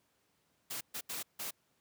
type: noise bursts at uneven times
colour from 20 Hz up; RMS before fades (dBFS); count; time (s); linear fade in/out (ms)
white; -40; 4; 0.7-0.81 / 0.94-1.01 / 1.09-1.23 / 1.39-1.51; 10
effects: pink hiss -75 dBFS RMS until 1.8 s + high-pass 100 Hz 12 dB/octave